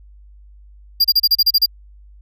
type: tone bursts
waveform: square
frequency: 4792 Hz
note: D8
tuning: 34 cents sharp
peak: -10 dBFS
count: 9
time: 1-1.661 s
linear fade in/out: 10 ms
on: 45 ms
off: 32 ms
effects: added 50 Hz sine -41 dBFS peak until 2.21 s